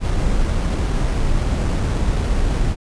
brown noise with sample-and-hold, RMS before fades -18 dBFS, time 0-2.76 s, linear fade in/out 50 ms, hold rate 7350 Hz, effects resampled to 22050 Hz

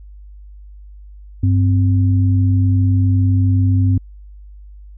sine tone pair together, 97.39 / 260 Hz, G2 / C4, -11 / -11 cents, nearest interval octave + perfect fourth, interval 1700 cents, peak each -11 / -20 dBFS, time 1.43-3.98 s, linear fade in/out 5 ms, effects added 50 Hz sine -35 dBFS peak until 4.97 s

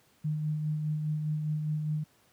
sine tone with tremolo, 152.8 Hz, D#3, 31 cents flat, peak -26 dBFS, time 0.24-2.04 s, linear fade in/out 10 ms, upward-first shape sine, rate 4.9 Hz, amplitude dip 35%, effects pink hiss -65 dBFS RMS until 2.32 s + high-pass 100 Hz 12 dB/octave

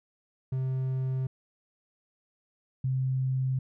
triangle / sine tone pair in turn, 130.81 / 130.81 Hz, C3 / C3, 0 / 0 cents, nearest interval unison, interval 0 cents, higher neither, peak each -25 dBFS, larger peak neither, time 0.52-1.27 / 2.84-3.59 s, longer neither, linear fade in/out 5 ms, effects none

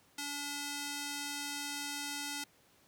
square tone with band-pass filter, 287.3 Hz, D4, 38 cents flat, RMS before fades -40 dBFS, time 0.18-2.44 s, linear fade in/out 5 ms, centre 6600 Hz, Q 0.56, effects pink hiss -66 dBFS RMS until 2.87 s + high-pass 100 Hz 12 dB/octave

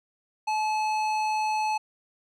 sine tone with tanh clipping, 861 Hz, A5, 38 cents flat, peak -26 dBFS, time 0.47-1.78 s, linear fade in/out 10 ms, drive 15 dB, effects none

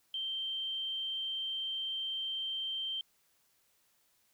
sine tone, 3136 Hz, G7, in tune, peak -34 dBFS, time 0.14-3.01 s, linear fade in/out 2 ms, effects white hiss -72 dBFS RMS until 4.33 s

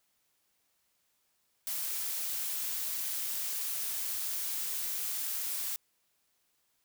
blue noise, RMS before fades -35 dBFS, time 1.67-5.76 s, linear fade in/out 0 ms, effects white hiss -75 dBFS RMS until 6.84 s

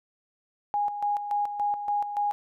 sine tone with tremolo, 823 Hz, G#5, 16 cents flat, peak -23 dBFS, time 0.74-2.32 s, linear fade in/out 0 ms, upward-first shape square, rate 3.5 Hz, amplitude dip 60%, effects none

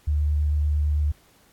sine tone with vibrato, 74.4 Hz, D2, 23 cents sharp, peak -19 dBFS, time 0.07-1.12 s, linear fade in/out 10 ms, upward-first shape square, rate 8.9 Hz, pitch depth 9 cents each way, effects pink hiss -58 dBFS RMS until 1.52 s + AAC 64 kbps

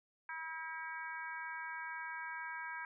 harmonic tone, 322.1 Hz, E4, 40 cents flat, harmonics 3 / 4 / 5 / 6 / 7, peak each -46 / -52 / -44 / -53 / -50 dBFS, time 0.29-2.85 s, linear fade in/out 2 ms, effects none

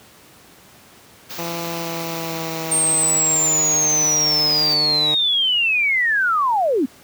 white band-stop noise, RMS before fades -32 dBFS, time 1.29-4.75 s, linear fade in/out 20 ms, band 6700 to 14000 Hz, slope 48 dB/octave
10% pulse tone with pitch glide, 168.8 to 151.25 Hz, E3 to D#3, +41 to -49 cents, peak -17 dBFS, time 1.38-5.15 s, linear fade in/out 10 ms, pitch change -190 cents, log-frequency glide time 1.6-4.26 s
sine linear sweep, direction down, 8720 to 230 Hz, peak -15 dBFS, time 2.71-6.86 s, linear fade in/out 10 ms
effects pink hiss -47 dBFS RMS until 7.03 s + high-pass 100 Hz 12 dB/octave

